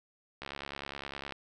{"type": "click train", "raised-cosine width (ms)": 0.3, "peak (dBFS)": -23, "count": 64, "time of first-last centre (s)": [0.42, 1.323], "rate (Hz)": 69.8, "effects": []}